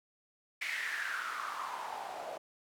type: noise with band-pass filter sweep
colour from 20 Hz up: white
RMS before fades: -39 dBFS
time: 0.61-2.38 s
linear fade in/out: 10 ms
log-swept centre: 2200 to 630 Hz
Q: 6
effects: none